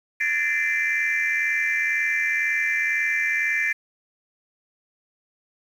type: tone cluster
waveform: sine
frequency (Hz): 1718 / 1800 / 2061 / 2352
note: A6 / A6 / C7 / D7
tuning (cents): -42 / +39 / -27 / +2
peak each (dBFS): -27 / -25 / -24 / -24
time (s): 0.2-3.73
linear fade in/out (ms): 10
effects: tanh soft clip ceiling -15 dBFS + 8-bit